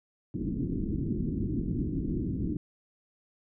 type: low-pass noise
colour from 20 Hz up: white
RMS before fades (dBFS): -31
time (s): 0.34-2.57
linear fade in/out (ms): 2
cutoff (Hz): 330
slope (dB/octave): 48
effects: none